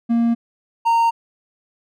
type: tone pair in turn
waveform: triangle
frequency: 233.1 / 922.8 Hz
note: A#3 / A#5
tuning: 0 / -18 cents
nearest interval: 2 octaves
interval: 2382 cents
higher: second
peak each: -12 / -11 dBFS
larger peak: second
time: 0.09-0.35 / 0.85-1.11 s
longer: neither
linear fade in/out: 20 ms
effects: none